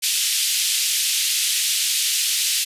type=band-pass noise; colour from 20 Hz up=pink; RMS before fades=-21 dBFS; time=0.02-2.65 s; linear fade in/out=20 ms; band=2800 to 13000 Hz; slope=24 dB/octave; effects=resampled to 32000 Hz